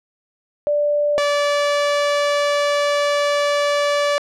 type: tone pair in turn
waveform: sine / sawtooth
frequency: 587.3 / 578.9 Hz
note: D5 / D5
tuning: 0 / -25 cents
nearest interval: unison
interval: 25 cents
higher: first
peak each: -15 / -12 dBFS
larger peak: second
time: 0.67-1.18 / 1.18-4.18 s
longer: second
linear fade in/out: 0 ms
effects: low-pass 6000 Hz 12 dB/octave